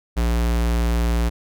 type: tone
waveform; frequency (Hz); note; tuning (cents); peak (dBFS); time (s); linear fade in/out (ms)
square; 58.27; A#1; 0; -18; 0.16-1.3; 20
effects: none